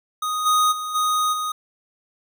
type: tone with level steps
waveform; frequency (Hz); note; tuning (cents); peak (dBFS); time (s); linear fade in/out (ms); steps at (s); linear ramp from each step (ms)
square; 1244.5; D#6; 0; -23 / -16 / -27 / -19 / -24; 0.22-1.52; 5; 0.45 / 0.71 / 0.94 / 1.32; 20
effects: none